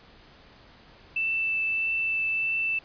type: tone with vibrato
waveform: sine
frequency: 2652 Hz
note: E7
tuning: 10 cents sharp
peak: -24 dBFS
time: 1.16-2.79 s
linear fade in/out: 5 ms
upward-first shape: triangle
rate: 1.6 Hz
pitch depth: 9 cents each way
effects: pink hiss -53 dBFS RMS until 2.84 s + resampled to 11025 Hz